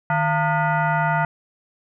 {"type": "tone with frequency modulation", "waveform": "sine", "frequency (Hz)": 376, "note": "F#4", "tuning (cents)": 28, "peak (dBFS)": -17, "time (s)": [0.1, 1.25], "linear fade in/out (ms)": 2, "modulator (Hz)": 531, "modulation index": 2.4, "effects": []}